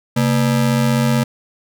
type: ring-modulated tone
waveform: square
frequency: 181.7 Hz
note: F#3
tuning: 31 cents flat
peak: -11 dBFS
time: 0.16-1.24 s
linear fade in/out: 10 ms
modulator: 47.9 Hz
effects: none